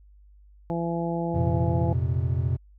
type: harmonic tone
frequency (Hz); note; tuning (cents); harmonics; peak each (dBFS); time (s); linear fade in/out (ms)
168.8; E3; +41; 1 / 2 / 3 / 4 / 5; -28 / -31 / -33 / -34 / -35; 0.7-1.93; 0
type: chord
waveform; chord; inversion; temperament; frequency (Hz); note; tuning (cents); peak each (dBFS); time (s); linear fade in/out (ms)
triangle; F suspended fourth; none; equal; 87.31 / 116.54 / 130.81; F2 / Bb2 / C3; 0 / 0 / 0; -24 / -26 / -25; 1.34-2.57; 10
effects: added 50 Hz sine -50 dBFS peak until 2.78 s